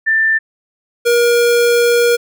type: tone pair in turn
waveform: sine / square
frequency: 1779 / 475.6 Hz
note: A6 / A#4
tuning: +19 / +35 cents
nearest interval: octave + major seventh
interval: 2284 cents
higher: first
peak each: -10 dBFS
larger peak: neither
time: 0.06-0.39 / 1.05-2.17 s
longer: second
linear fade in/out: 20 ms
effects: none